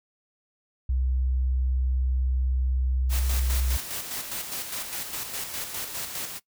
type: tone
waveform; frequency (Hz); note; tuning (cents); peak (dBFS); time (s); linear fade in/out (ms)
sine; 64; C2; -38; -22; 0.89-3.77; 5
type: noise with tremolo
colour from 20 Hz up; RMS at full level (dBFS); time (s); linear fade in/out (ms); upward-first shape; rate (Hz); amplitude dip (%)
white; -32; 3.09-6.4; 50; square; 4.9; 45
effects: noise-tail reverb RT60 0.1 s tail -20 dB re dry